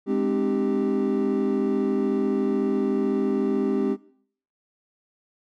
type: chord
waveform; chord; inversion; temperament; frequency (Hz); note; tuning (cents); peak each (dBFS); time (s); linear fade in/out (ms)
triangle; Ab major seventh; none; equal with one note detuned; 207.7 / 261.6 / 303.8 / 392; Ab3 / C4 / Eb4 / G4; 0 / 0 / -41 / 0; -24 / -23 / -28 / -23; 0.06-3.97; 50
effects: noise-tail reverb RT60 0.6 s tail -20 dB re dry + tanh soft clip ceiling -9 dBFS